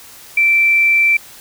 sine tone, 2339 Hz, D7, 8 cents flat, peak -9 dBFS, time 0.37-1.17 s, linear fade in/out 5 ms, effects white hiss -39 dBFS RMS until 1.4 s

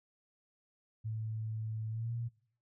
sine tone with pitch glide, 110.1 to 117.32 Hz, A2 to A#2, +2 to +12 cents, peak -35 dBFS, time 1.04-2.29 s, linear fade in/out 20 ms, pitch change +110 cents, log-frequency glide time 1.9-2.12 s, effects noise-tail reverb RT60 0.5 s tail -19 dB re dry

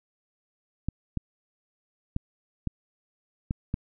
clicks, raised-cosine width 5 ms, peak -15 dBFS, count 6, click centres 0.886 / 1.173 / 2.164 / 2.673 / 3.509 / 3.741 s, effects none

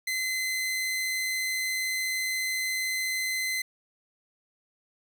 sawtooth tone, 2049 Hz, C7, 37 cents flat, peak -24 dBFS, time 0.07-3.62 s, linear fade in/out 5 ms, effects none

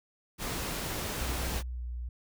pink noise, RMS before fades -35 dBFS, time 0.38-1.63 s, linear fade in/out 50 ms
sine tone with pitch glide, 61.74 to 60.3 Hz, B1 to B1, 0 to -41 cents, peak -34 dBFS, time 1.21-2.09 s, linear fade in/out 5 ms, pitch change -41 cents, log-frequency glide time 1.7-1.83 s
effects none

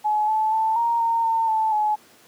sine tone with pitch steps, 849 / 869 / 883 / 933 / 919 / 905 / 878 / 849 Hz, G#5 / A5 / A5 / A#5 / A#5 / A5 / A5 / G#5, +38 / -22 / +6 / +1 / -25 / +48 / -4 / +38 cents, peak -18 dBFS, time 0.04-1.96 s, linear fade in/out 20 ms, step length 240 ms, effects pink hiss -52 dBFS RMS until 2.27 s + high-pass 200 Hz 12 dB/octave

